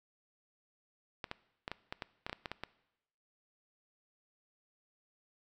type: clicks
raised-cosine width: 0.3 ms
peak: -22 dBFS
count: 12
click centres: 1.242 / 1.314 / 1.679 / 1.716 / 1.925 / 2.022 / 2.265 / 2.296 / 2.329 / 2.458 / 2.516 / 2.636 s
effects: noise-tail reverb RT60 0.9 s tail -20 dB re dry